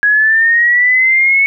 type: linear sweep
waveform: sine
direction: up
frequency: 1659 to 2217 Hz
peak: -7 dBFS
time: 0.03-1.46 s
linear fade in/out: 0 ms
effects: none